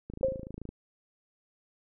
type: click train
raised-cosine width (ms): 3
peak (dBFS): -27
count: 17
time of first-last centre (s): 0.1-0.69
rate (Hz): 27.1
type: tone with exponential decay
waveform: sine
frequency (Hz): 530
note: C5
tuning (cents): +22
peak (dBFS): -20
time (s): 0.23-0.51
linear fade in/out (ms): 1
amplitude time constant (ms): 60
effects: none